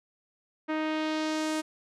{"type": "tone with low-pass filter sweep", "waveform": "sawtooth", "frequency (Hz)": 311.5, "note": "D#4", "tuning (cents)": 2, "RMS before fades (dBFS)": -30, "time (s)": [0.68, 1.62], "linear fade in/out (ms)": 20, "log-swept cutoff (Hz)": [2000, 9900], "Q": 1.2, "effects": []}